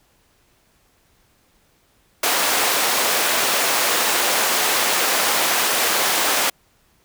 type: high-pass noise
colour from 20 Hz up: pink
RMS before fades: -19 dBFS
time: 2.23-6.5 s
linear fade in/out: 5 ms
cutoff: 550 Hz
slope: 12 dB/octave
effects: pink hiss -60 dBFS RMS until 7.04 s